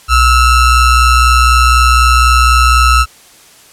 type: ring-modulated tone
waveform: square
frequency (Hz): 680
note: F5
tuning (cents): -46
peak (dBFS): -3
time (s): 0.08-3.06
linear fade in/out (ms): 50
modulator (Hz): 618
effects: white hiss -41 dBFS RMS until 3.72 s + low-pass 11000 Hz 12 dB/octave